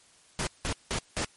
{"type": "noise bursts", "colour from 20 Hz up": "pink", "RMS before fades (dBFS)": -30, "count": 4, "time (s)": [0.39, 1.246], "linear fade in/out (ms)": 0, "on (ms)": 79, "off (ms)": 180, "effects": ["white hiss -59 dBFS RMS until 1.36 s", "MP3 48 kbps"]}